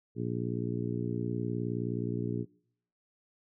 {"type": "harmonic tone", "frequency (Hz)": 59.3, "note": "A#1", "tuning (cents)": 30, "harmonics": [2, 3, 4, 5, 6, 7], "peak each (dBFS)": [-35, -37, -38, -39, -40, -40], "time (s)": [0.15, 2.46], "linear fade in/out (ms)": 50, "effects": ["noise-tail reverb RT60 0.7 s tail -25 dB re dry"]}